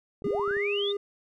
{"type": "clicks", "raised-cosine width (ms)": 2, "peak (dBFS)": -31, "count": 8, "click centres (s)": [0.221, 0.267, 0.307, 0.349, 0.396, 0.478, 0.51, 0.568]}
{"type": "tone with vibrato", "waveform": "triangle", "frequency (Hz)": 405.2, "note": "G#4", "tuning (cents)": -43, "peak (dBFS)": -25, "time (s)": [0.24, 0.97], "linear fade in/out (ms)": 5, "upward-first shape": "sine", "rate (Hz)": 2.8, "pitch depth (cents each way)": 9}
{"type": "linear sweep", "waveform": "sine", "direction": "up", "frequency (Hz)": [82.8, 3729], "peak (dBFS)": -29, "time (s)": [0.24, 0.93], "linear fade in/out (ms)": 20}
{"effects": []}